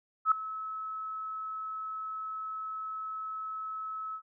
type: tone with ADSR envelope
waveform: sine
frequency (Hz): 1295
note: E6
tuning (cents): -31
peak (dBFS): -18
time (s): 0.25-4.22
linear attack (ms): 66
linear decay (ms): 3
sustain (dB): -17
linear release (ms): 76
effects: none